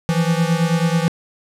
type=beating tone pair; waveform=square; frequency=163.4 / 172.6 Hz; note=E3 / F3; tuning=-15 / -20 cents; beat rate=9.2 Hz; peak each=-18 / -20 dBFS; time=0.09-1.08 s; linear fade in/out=0 ms; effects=low-pass 10000 Hz 12 dB/octave